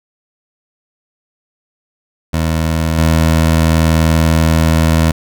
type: tone with level steps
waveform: 20% pulse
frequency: 80.7 Hz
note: E2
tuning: 36 cents flat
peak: -8 / -4 dBFS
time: 2.33-5.12 s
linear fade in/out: 10 ms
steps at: 2.98 s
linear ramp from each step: 2 ms
effects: none